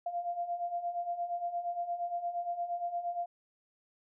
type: beating tone pair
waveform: sine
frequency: 690 / 698.6 Hz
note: F5 / F5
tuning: -21 / 0 cents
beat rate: 8.6 Hz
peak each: -39 / -34 dBFS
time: 0.06-3.26 s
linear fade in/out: 5 ms
effects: none